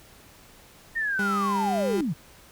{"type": "linear sweep", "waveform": "sine", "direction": "down", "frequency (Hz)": [1861, 125.7], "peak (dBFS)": -24, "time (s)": [0.95, 2.14], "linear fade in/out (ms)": 20}
{"type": "tone", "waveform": "35% pulse", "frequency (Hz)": 200, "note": "G3", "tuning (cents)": 35, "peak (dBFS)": -25, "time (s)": [1.19, 2.01], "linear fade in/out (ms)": 2}
{"effects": ["pink hiss -52 dBFS RMS until 2.51 s"]}